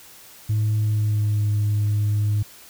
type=tone with pitch glide; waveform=sine; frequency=107.3 to 104.37 Hz; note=A2 to G#2; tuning=-43 to +9 cents; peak=-16 dBFS; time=0.49-2.43 s; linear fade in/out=10 ms; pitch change=-48 cents; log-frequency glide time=0.76-1.47 s; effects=tanh soft clip ceiling -16 dBFS + white hiss -46 dBFS RMS until 2.69 s